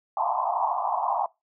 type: band-pass noise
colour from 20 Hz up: pink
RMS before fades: -26 dBFS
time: 0.17-1.26 s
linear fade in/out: 2 ms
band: 670 to 1100 Hz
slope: 96 dB/octave
effects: noise-tail reverb RT60 0.2 s tail -21 dB re dry